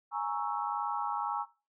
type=chord; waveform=sine; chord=A# half-diminished seventh; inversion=third; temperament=equal; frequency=830.6 / 932.3 / 1108.7 / 1318.5 Hz; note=G#5 / A#5 / C#6 / E6; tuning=0 / 0 / 0 / 0 cents; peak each=-35 / -36 / -37 / -38 dBFS; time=0.11-1.46 s; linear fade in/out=50 ms; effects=noise-tail reverb RT60 0.3 s tail -18 dB re dry